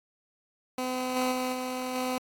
15% pulse tone with level steps, 254.6 Hz, C4, 47 cents flat, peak -23 / -19 / -22 / -25 / -22 dBFS, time 0.78-2.18 s, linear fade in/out 2 ms, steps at 1.15 / 1.31 / 1.52 / 1.94 s, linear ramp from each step 20 ms, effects AAC 64 kbps

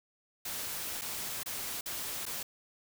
white noise with dropouts, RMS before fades -38 dBFS, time 0.45-2.43 s, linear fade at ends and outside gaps 5 ms, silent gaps 1.013-1.017 / 1.433-1.459 / 1.81-1.858 / 2.255-2.263 s, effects none

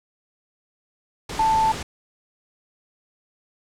sine tone in noise, 883 Hz, A5, 6 cents sharp, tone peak -16 dBFS, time 1.39-1.72 s, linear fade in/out 5 ms, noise pink, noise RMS -31 dBFS, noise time 1.29-1.83 s, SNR +12 dB, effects low-pass 8000 Hz 12 dB/octave

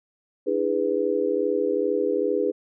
sine chord, E dominant seventh, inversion third, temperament just, 296.7 / 329.6 / 412 / 494.4 Hz, D4 / E4 / G#4 / B4, +18 / 0 / -14 / +2 cents, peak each -29 / -30 / -24 / -25 dBFS, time 0.46-2.52 s, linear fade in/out 20 ms, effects none

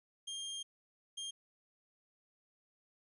sawtooth tone bursts at uneven times, 3207 Hz, G7, 39 cents sharp, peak -37 dBFS, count 2, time 0.27-0.63 / 1.17-1.31 s, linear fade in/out 10 ms, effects resampled to 24000 Hz + 13-bit

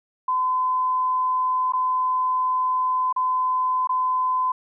sine tone with dropouts, 1019 Hz, C6, 46 cents flat, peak -19 dBFS, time 0.28-4.52 s, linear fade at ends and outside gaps 5 ms, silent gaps 1.723-1.734 / 3.127-3.162 / 3.873-3.892 s, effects none

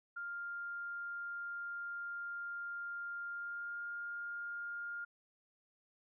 sine tone with pitch glide, 1400 to 1409.7 Hz, F6 to F6, +4 to +16 cents, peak -40 dBFS, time 0.16-5.05 s, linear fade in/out 10 ms, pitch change +12 cents, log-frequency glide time 3.3-3.8 s, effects none

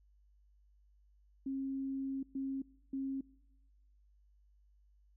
sine tone bursts at uneven times, 270 Hz, C#4, 45 cents flat, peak -35 dBFS, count 3, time 1.46-2.23 / 2.35-2.62 / 2.93-3.21 s, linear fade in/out 5 ms, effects noise-tail reverb RT60 1.0 s tail -24 dB re dry + added 50 Hz sine -64 dBFS peak until 5.16 s

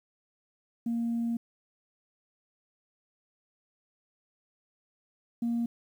sine tone pair in turn, 233.1 / 234.7 Hz, A#3 / A#3, 0 / +12 cents, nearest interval unison, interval 12 cents, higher second, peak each -26 / -25 dBFS, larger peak second, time 0.86-1.37 / 5.42-5.66 s, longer first, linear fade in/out 5 ms, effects tanh soft clip ceiling -24 dBFS + 10-bit

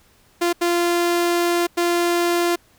sawtooth tone bursts at uneven times, 346.1 Hz, F4, 16 cents flat, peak -13 dBFS, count 3, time 0.41-0.53 / 0.61-1.67 / 1.77-2.56 s, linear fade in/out 10 ms, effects pink hiss -56 dBFS RMS until 2.78 s

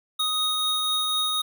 square tone pair together, 1248 / 3740 Hz, D#6 / A#7, +5 / +5 cents, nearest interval octave + perfect fifth, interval 1900 cents, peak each -30 / -24 dBFS, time 0.19-1.42 s, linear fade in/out 10 ms, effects none

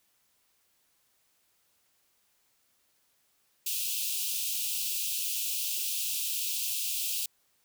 white high-pass noise, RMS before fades -32 dBFS, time 3.66-7.26 s, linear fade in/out 5 ms, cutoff 2500 Hz, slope 96 dB/octave, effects white hiss -71 dBFS RMS until 7.64 s

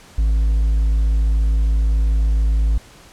triangle tone with hard clipping, 53.5 Hz, A1, 48 cents flat, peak -14 dBFS, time 0.18-2.78 s, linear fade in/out 5 ms, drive 5 dB, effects pink hiss -45 dBFS RMS until 3.12 s + low-pass 10000 Hz 12 dB/octave

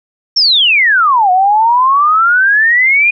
sine exponential two-way sweep, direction down then up, 5588 to 720 to 2467 Hz, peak -6 dBFS, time 0.36-3.11 s, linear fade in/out 10 ms, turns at 1.31 s, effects none

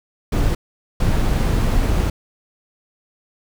brown noise bursts at uneven times, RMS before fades -17 dBFS, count 2, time 0.32-0.55 / 1-2.1 s, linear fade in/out 5 ms, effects none

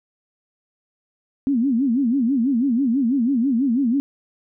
sine tone with vibrato, 252.9 Hz, B3, 41 cents sharp, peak -16 dBFS, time 1.47-4 s, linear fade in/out 0 ms, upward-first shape sine, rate 6.1 Hz, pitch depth 210 cents each way, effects none

